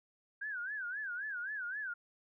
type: tone with vibrato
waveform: sine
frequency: 1568 Hz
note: G6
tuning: in tune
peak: -37 dBFS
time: 0.41-1.94 s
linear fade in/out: 10 ms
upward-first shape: sine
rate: 3.8 Hz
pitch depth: 180 cents each way
effects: none